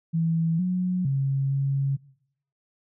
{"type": "tone with pitch steps", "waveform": "sine", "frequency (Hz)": [164.2, 182.1, 136.5, 137.6], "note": ["E3", "F#3", "C#3", "C#3"], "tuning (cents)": [-6, -27, -26, -12], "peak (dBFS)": -21, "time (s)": [0.13, 1.97], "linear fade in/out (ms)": 20, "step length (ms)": 460, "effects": ["noise-tail reverb RT60 0.7 s tail -21 dB re dry"]}